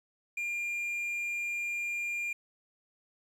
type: tone with quantisation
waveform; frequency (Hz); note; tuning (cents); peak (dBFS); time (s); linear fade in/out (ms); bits
triangle; 2400; D7; +37; -30; 0.37-2.33; 5; 10
effects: none